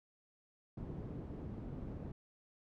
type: low-pass noise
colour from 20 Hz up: white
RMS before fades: -45 dBFS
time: 0.77-2.12 s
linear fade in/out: 5 ms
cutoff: 230 Hz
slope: 12 dB/octave
effects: none